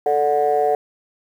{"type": "chord", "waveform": "sine", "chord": "D major", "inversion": "second", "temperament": "just", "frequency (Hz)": [440.5, 587.3, 734.2], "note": ["A4", "D5", "F#5"], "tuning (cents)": [2, 0, -14], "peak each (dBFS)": [-18, -21, -17], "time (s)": [0.06, 0.75], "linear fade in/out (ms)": 2, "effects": ["tanh soft clip ceiling -8 dBFS", "8-bit"]}